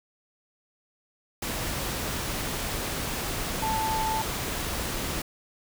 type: tone in noise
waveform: sine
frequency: 880 Hz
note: A5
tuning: in tune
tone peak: -26 dBFS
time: 3.62-4.22 s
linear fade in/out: 5 ms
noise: pink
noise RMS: -31 dBFS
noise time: 1.42-5.22 s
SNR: +2 dB
effects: none